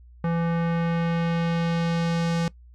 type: tone with low-pass filter sweep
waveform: square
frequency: 168 Hz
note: E3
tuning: 33 cents sharp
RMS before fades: -24 dBFS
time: 0.24-2.48 s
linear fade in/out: 2 ms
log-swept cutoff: 1500 to 6400 Hz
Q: 0.95
effects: noise-tail reverb RT60 0.1 s tail -20 dB re dry + added 60 Hz sine -46 dBFS peak until 2.74 s